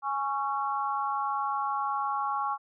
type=chord; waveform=sine; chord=Db major; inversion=second; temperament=equal with one note detuned; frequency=830.6 / 1108.7 / 1361.1 Hz; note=Ab5 / Db6 / F6; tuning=0 / 0 / -45 cents; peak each=-31 / -30 / -36 dBFS; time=0.02-2.58 s; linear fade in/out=50 ms; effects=none